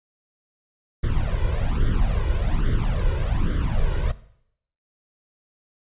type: noise with flanger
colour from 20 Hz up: brown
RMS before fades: -21 dBFS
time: 1.03-4.12 s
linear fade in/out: 10 ms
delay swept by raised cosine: 0.58 to 2.08 ms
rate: 1.2 Hz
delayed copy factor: +0.9
effects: noise-tail reverb RT60 0.7 s tail -17 dB re dry + resampled to 8000 Hz